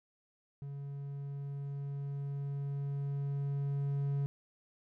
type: tone with level ramp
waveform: triangle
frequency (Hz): 140.5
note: C#3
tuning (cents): +24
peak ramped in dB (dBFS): -38 to -28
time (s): 0.62-4.26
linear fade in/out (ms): 0
effects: none